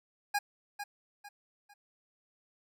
25% pulse tone with echo, 818 Hz, G#5, 26 cents flat, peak -24 dBFS, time 0.34-0.39 s, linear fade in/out 10 ms, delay 450 ms, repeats 3, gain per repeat -9 dB, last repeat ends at 1.74 s, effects none

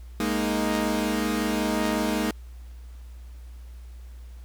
sawtooth chord, Ab suspended second, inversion none, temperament equal, 207.7 / 233.1 / 311.1 Hz, Ab3 / Bb3 / Eb4, 0 / 0 / 0 cents, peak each -24 dBFS, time 0.2-2.31 s, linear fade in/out 2 ms, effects added 60 Hz sine -39 dBFS peak until 4.44 s + pink hiss -59 dBFS RMS until 4.44 s

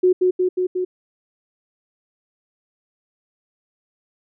sine tone with echo, 366 Hz, F#4, 19 cents flat, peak -11 dBFS, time 0.03-0.13 s, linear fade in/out 10 ms, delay 180 ms, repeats 4, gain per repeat -2 dB, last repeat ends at 0.85 s, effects none

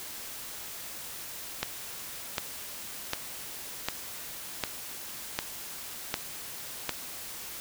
click train, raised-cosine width 0.2 ms, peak -10 dBFS, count 8, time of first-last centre 1.63-6.893 s, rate 1.33 Hz, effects white hiss -41 dBFS RMS until 7.6 s

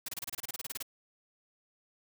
white noise bursts, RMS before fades -38 dBFS, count 15, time 0.06-0.827 s, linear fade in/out 5 ms, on 25 ms, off 28 ms, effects none

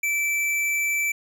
sine tone with hard clipping, 2324 Hz, D7, 19 cents flat, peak -23 dBFS, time 0.03-1.12 s, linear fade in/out 5 ms, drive 13 dB, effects none

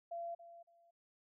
sine tone with echo, 682 Hz, F5, 41 cents flat, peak -40 dBFS, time 0.11-0.35 s, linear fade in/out 10 ms, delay 280 ms, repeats 2, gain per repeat -13 dB, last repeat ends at 0.91 s, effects none

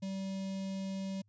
square tone with notch filter, 192.7 Hz, G3, 29 cents flat, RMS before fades -38 dBFS, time 0.02-1.22 s, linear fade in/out 10 ms, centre 1400 Hz, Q 0.62, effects added 103 Hz sine -66 dBFS peak until 1.28 s + resampled to 16000 Hz

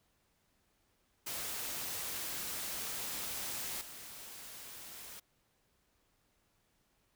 white noise with level steps, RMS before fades -40 / -49 dBFS, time 1.26-5.2 s, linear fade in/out 10 ms, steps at 3.81 s, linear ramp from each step 2 ms, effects pink hiss -75 dBFS RMS until 7.15 s

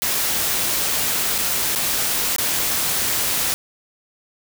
white noise with dropouts, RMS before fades -21 dBFS, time 0.02-3.54 s, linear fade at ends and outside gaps 0 ms, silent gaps 1.381-1.385 / 1.751-1.759 / 2.362-2.383 s, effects none

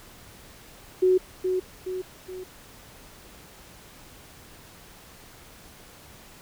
sine tone with echo, 370 Hz, F#4, in tune, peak -16 dBFS, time 1.02-1.18 s, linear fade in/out 10 ms, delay 420 ms, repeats 3, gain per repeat -6 dB, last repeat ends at 2.44 s, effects pink hiss -49 dBFS RMS until 6.41 s

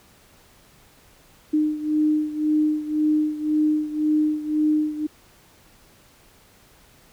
sine beating tone pair, 304.5 / 306.4 Hz, D#4 / D#4, -37 / -27 cents, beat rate 1.9 Hz, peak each -20 / -24 dBFS, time 1.53-5.07 s, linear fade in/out 10 ms, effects pink hiss -54 dBFS RMS until 7.12 s

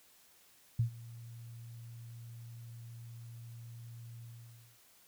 sine tone with ADSR envelope, 116.54 Hz, A#2, in tune, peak -25 dBFS, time 0.79-4.79 s, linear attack 6 ms, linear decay 100 ms, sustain -21 dB, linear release 570 ms, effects white hiss -64 dBFS RMS until 5.07 s

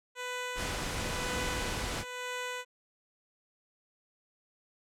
10% pulse tone with tremolo, 497.5 Hz, B4, 13 cents sharp, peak -26 dBFS, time 0.15-2.65 s, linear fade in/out 50 ms, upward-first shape sine, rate 1 Hz, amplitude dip 65%
pink noise, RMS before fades -35 dBFS, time 0.55-2.05 s, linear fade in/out 50 ms
effects low-pass 9000 Hz 12 dB/octave

